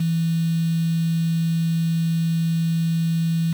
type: tone with quantisation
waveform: sine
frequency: 164.81 Hz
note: E3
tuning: in tune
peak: -18 dBFS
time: 0-3.53 s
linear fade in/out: 5 ms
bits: 6
effects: none